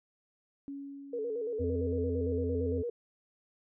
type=tone with exponential decay; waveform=sine; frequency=279.3 Hz; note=C#4; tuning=13 cents sharp; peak=-37 dBFS; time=0.68-2.85 s; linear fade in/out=0 ms; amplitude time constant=470 ms
type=tone with vibrato; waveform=sine; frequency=455.2 Hz; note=A#4; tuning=41 cents flat; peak=-32 dBFS; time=1.13-2.9 s; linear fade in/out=5 ms; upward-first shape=square; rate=8.8 Hz; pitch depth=86 cents each way
type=harmonic tone; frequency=87 Hz; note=F2; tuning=6 cents flat; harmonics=1 / 3 / 5 / 7; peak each=-33 / -35 / -50 / -54 dBFS; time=1.59-2.83 s; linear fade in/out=20 ms
effects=none